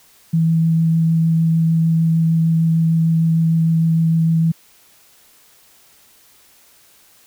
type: tone with vibrato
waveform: sine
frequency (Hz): 163.3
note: E3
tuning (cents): -16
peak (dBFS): -12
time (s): 0.33-4.52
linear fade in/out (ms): 10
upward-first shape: triangle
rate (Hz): 6.6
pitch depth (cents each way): 11
effects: white hiss -51 dBFS RMS until 7.26 s